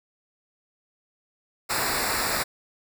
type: noise with comb filter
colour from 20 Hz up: pink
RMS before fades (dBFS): -26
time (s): 1.69-2.44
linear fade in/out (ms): 20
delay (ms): 0.32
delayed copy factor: -0.8
effects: none